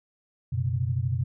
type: chord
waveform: sine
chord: F# suspended fourth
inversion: none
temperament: equal with one note detuned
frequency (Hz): 92.5 / 123.47 / 136.45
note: F#2 / B2 / C#3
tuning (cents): 0 / 0 / -27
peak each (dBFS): -29 / -26 / -32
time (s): 0.52-1.24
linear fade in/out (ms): 10
effects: none